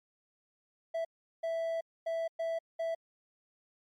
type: tone bursts at uneven times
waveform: triangle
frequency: 659.3 Hz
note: E5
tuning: in tune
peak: -29 dBFS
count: 5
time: 0.94-1.05 / 1.43-1.81 / 2.06-2.28 / 2.39-2.59 / 2.79-2.95 s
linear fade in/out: 10 ms
effects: MP3 64 kbps